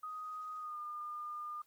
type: tone with pitch glide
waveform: sine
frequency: 1249 to 1209.2 Hz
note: D#6 to D#6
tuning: +6 to -50 cents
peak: -40 dBFS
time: 0.03-1.62 s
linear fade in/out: 5 ms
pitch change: -56 cents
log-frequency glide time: 0.58-0.78 s
effects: white hiss -73 dBFS RMS until 1.66 s + Opus 32 kbps